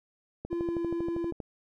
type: click train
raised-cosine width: 2 ms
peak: -23 dBFS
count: 13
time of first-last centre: 0.45-1.402 s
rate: 12.6 Hz
type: tone with pitch glide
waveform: triangle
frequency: 342.1 to 339 Hz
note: F4 to E4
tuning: -36 to +49 cents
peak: -27 dBFS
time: 0.5-1.32 s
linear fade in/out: 20 ms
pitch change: -15 cents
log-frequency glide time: 0.62-0.77 s
effects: none